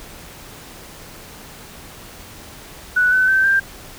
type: tone with pitch steps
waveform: sine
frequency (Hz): 1480 / 1513.7 / 1548.2 / 1583.5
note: F#6 / F#6 / G6 / G6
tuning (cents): 0 / +39 / -22 / +17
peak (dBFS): -12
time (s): 2.96-3.6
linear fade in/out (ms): 10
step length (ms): 160
effects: pink hiss -39 dBFS RMS until 3.98 s